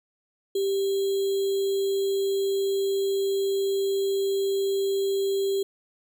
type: tone with sample-and-hold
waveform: sine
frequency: 392 Hz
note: G4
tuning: in tune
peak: -22 dBFS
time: 0.55-5.63 s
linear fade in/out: 5 ms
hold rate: 3675 Hz
effects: none

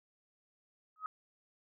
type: tone with exponential growth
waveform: sine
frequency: 1267 Hz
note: D#6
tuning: 31 cents sharp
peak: -32 dBFS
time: 0.96-1.06 s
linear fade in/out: 1 ms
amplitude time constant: 21 ms
effects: none

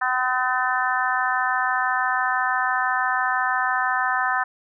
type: harmonic tone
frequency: 254 Hz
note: B3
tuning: 49 cents sharp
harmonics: 3 / 4 / 5 / 6 / 7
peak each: -26 / -26 / -26 / -26 / -26 dBFS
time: 0.01-4.44 s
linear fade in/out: 10 ms
effects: none

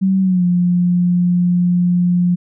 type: tone with pitch glide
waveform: sine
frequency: 190.9 to 177.09 Hz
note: G3 to F3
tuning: -46 to +24 cents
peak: -11 dBFS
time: 0.01-2.36 s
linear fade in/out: 20 ms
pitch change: -130 cents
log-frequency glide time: 0.21-0.44 s
effects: none

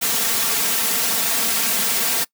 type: noise with comb filter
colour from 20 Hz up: white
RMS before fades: -20 dBFS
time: 0.01-2.25 s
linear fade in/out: 20 ms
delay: 4.4 ms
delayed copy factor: +0.7
effects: noise-tail reverb RT60 0.1 s tail -23 dB re dry + high-pass 100 Hz 12 dB/octave

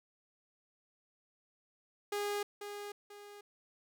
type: tone with echo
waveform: sawtooth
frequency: 410 Hz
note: G#4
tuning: 22 cents flat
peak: -30 dBFS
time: 2.12-2.43 s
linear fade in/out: 5 ms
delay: 490 ms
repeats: 2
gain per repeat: -8 dB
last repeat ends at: 3.41 s
effects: none

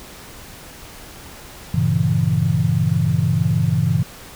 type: chord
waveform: sine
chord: G diminished seventh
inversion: none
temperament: equal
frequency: 98 / 116.54 / 138.59 / 164.81 Hz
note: G2 / Bb2 / Db3 / Fb3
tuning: 0 / 0 / 0 / 0 cents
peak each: -22 / -21 / -20 / -19 dBFS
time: 1.74-4.03 s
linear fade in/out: 5 ms
effects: pink hiss -39 dBFS RMS until 4.35 s

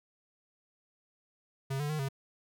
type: tone with pitch steps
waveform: square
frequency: 135.5 / 146.8 / 153.5 / 136.2 Hz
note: C#3 / D3 / D#3 / C#3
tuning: -39 / 0 / -23 / -30 cents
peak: -32 dBFS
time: 1.7-2.088 s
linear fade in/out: 10 ms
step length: 97 ms
effects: none

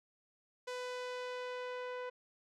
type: tone with low-pass filter sweep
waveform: sawtooth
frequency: 498.9 Hz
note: B4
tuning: 17 cents sharp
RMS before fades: -42 dBFS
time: 0.67-2.1 s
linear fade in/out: 10 ms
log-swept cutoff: 7200 to 2100 Hz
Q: 0.78
effects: none

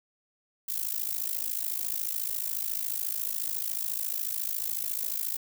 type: noise with amplitude modulation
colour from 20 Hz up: violet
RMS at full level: -28 dBFS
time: 0.68-5.37 s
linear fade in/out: 10 ms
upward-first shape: sine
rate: 54.1 Hz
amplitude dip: 90%
effects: none

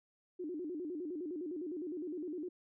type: tone with vibrato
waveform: sine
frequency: 329.6 Hz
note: E4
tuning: in tune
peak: -38 dBFS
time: 0.39-2.49 s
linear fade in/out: 10 ms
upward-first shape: square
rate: 9.8 Hz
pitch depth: 160 cents each way
effects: none

